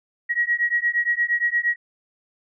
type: beating tone pair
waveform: sine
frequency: 1900 / 1908.6 Hz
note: A#6 / A#6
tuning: +33 / +40 cents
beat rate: 8.6 Hz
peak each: -22 dBFS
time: 0.29-1.76 s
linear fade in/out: 20 ms
effects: none